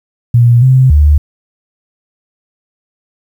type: tone with pitch steps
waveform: sine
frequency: 119.4 / 130.2 / 74.1 Hz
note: A#2 / C3 / D2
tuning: +42 / -8 / +16 cents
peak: -3 dBFS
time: 0.34-1.18 s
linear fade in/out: 5 ms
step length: 280 ms
effects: 7-bit